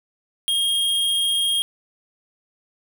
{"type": "tone", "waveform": "square", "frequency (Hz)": 3243, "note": "G#7", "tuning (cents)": -42, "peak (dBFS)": -19, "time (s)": [0.48, 1.62], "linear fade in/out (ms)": 0, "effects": []}